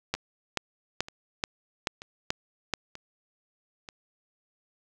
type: two click trains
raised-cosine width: 0.2 ms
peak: -9 / -24 dBFS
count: 7 / 5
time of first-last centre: 0.14-2.737 / 0.15-3.888 s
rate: 2.31 / 1.07 Hz
effects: none